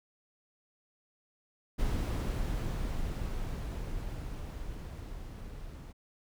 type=noise with level ramp; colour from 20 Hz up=brown; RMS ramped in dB=-30 to -45 dBFS; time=1.78-5.93 s; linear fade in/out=20 ms; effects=none